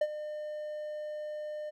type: tone with ADSR envelope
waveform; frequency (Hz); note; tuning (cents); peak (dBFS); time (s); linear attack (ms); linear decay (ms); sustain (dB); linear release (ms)
triangle; 604; D5; +48; -21; 0.01-1.71; 6; 50; -13; 24
effects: none

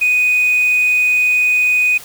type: tone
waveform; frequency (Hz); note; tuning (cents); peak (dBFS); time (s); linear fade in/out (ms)
sine; 2489; D#7; 0; -9; 0.01-1.98; 10
effects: tanh soft clip ceiling -8 dBFS + white hiss -36 dBFS RMS until 2.04 s

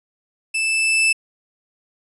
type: tone with level ramp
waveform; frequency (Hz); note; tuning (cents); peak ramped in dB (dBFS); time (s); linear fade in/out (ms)
40% pulse; 2637; E7; 0; -18 to -12; 0.54-1.13; 10
effects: resampled to 32000 Hz

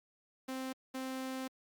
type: tone bursts at uneven times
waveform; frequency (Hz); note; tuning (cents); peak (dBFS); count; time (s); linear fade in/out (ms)
sawtooth; 261.6; C4; 0; -34; 2; 0.48-0.73 / 0.94-1.48; 10
effects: Opus 48 kbps

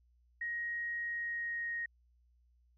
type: tone with pitch glide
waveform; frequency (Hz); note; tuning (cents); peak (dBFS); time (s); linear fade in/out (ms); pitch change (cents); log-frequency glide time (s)
sine; 1883 to 1870; A#6 to A#6; +17 to +5; -35; 0.41-1.86; 5; -12; 0.99-1.72
effects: added 60 Hz sine -66 dBFS peak until 2.77 s

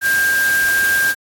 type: tone in noise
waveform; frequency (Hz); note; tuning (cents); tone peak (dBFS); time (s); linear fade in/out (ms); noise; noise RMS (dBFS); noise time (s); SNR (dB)
sine; 1598; G6; +33; -13; 0.01-1.15; 50; white; -24; 0.01-1.15; +8
effects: AAC 64 kbps

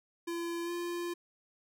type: tone with pitch glide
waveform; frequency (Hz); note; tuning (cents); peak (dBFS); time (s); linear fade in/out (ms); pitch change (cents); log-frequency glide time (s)
square; 340 to 346.7; F4 to F4; -46 to -13; -35; 0.27-1.14; 10; +33; 0.64-0.71
effects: none

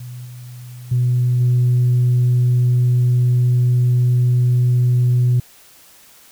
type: tone with level steps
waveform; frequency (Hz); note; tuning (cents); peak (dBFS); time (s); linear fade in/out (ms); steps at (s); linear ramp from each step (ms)
sine; 123.47; B2; 0; -29 / -32 / -12 / -10; 0-5.4; 5; 0.25 / 0.91 / 1.4; 10
effects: tanh soft clip ceiling -9 dBFS + white hiss -47 dBFS RMS until 6.31 s

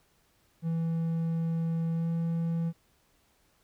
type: tone with pitch glide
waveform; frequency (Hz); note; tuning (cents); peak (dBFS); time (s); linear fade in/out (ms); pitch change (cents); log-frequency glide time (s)
triangle; 164.81 to 166.44; E3 to E3; 0 to +17; -25; 0.62-2.73; 50; +17; 1.93-2.08
effects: pink hiss -68 dBFS RMS until 3.63 s

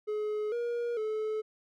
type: tone with pitch steps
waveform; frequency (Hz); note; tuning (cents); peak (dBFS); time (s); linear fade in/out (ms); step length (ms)
triangle; 423.9 / 475.2 / 432.6; G#4 / A#4 / A4; +35 / +33 / -29; -28; 0.07-1.42; 20; 450
effects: none

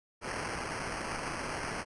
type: noise with sample-and-hold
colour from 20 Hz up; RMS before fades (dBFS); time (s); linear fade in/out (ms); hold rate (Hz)
violet; -37; 0.21-1.85; 50; 3675
effects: resampled to 24000 Hz

